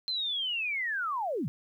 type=linear sweep; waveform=sine; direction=down; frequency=4151 to 110 Hz; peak=-29 dBFS; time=0.08-1.48 s; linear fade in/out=0 ms; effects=11-bit